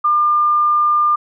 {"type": "tone", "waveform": "sine", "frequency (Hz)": 1200, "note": "D6", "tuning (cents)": 37, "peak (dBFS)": -11, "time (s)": [0.04, 1.16], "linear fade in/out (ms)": 10, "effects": []}